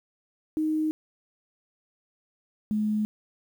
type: tone pair in turn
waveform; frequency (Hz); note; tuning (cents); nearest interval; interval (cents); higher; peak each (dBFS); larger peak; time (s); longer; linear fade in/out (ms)
sine; 311.1 / 212.7; D#4 / G#3; 0 / +42; perfect fifth; 658; first; -23; neither; 0.57-0.91 / 2.71-3.05; neither; 0
effects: 9-bit